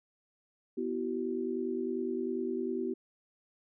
sine chord, B suspended fourth, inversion none, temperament equal with one note detuned, 246.9 / 329.6 / 379.5 Hz, B3 / E4 / F#4, 0 / 0 / +44 cents, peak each -36 / -37 / -34 dBFS, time 0.77-2.94 s, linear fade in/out 10 ms, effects none

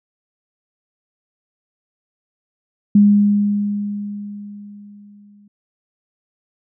sine tone with exponential decay, 204.8 Hz, G#3, 24 cents flat, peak -6 dBFS, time 2.95-5.48 s, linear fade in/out 5 ms, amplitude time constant 550 ms, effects none

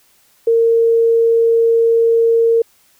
sine tone, 459.2 Hz, A#4, 26 cents flat, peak -9 dBFS, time 0.47-2.62 s, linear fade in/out 5 ms, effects white hiss -54 dBFS RMS until 2.99 s

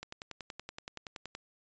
click train, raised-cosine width 0.2 ms, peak -24 dBFS, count 15, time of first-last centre 0.03-1.351 s, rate 10.6 Hz, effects resampled to 16000 Hz

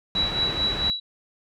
sine tone with tremolo, 3916 Hz, B7, 15 cents flat, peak -19 dBFS, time 0.15-1 s, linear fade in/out 10 ms, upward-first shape triangle, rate 4.5 Hz, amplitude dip 80%
pink low-pass noise, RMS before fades -31 dBFS, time 0.15-0.9 s, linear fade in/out 0 ms, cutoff 2800 Hz, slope 12 dB/octave
effects none

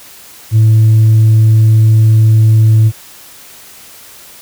triangle tone with tanh clipping, 110 Hz, A2, in tune, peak -4 dBFS, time 0.51-2.92 s, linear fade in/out 50 ms, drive 6 dB, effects white hiss -36 dBFS RMS until 4.41 s

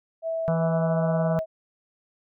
sine tone with pitch glide, 654 to 640.9 Hz, E5 to E5, -14 to -49 cents, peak -25 dBFS, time 0.22-1.46 s, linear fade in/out 50 ms, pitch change -35 cents, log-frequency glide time 0.54-1.08 s
harmonic tone, 164.81 Hz, E3, in tune, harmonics 1 / 3 / 4 / 5 / 6 / 7 / 8 / 9, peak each -23 / -33 / -35 / -37 / -39 / -40 / -41 / -42 dBFS, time 0.48-1.39 s, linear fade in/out 0 ms
effects none

